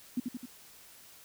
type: tone with echo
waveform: sine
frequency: 246.9 Hz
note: B3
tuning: in tune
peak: -27 dBFS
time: 0.17-0.2 s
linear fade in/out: 5 ms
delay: 86 ms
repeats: 3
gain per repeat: -4 dB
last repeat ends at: 0.458 s
effects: white hiss -55 dBFS RMS until 1.24 s